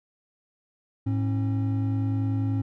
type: tone pair together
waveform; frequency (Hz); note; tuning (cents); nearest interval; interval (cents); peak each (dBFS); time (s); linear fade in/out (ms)
triangle; 107.18 / 271.1; A2 / C#4; -45 / -38; octave + major third; 1607; -22 / -27; 1.06-2.62; 10
effects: none